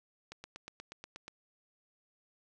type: click train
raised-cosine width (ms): 0.2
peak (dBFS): -28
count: 9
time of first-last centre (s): 0.32-1.28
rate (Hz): 8.33
effects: none